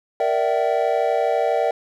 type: chord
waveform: triangle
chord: E half-diminished seventh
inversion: second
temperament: equal with one note detuned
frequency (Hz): 466.2 / 587.3 / 659.3 / 767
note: Bb4 / D5 / E5 / G5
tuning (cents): 0 / 0 / 0 / -38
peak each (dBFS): -21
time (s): 0.2-1.71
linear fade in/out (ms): 2
effects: none